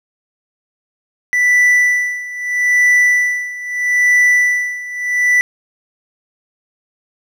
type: tone with tremolo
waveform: triangle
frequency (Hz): 1975.5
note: B6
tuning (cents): 0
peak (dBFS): -6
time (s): 1.33-5.41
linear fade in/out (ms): 0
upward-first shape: sine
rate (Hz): 0.78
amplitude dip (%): 85
effects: none